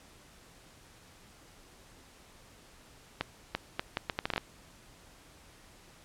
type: accelerating click train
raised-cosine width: 0.3 ms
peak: -14 dBFS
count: 11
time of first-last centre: 3.21-4.379 s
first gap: 340 ms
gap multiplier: 0.72
effects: pink hiss -57 dBFS RMS until 6.04 s + low-pass 11000 Hz 12 dB/octave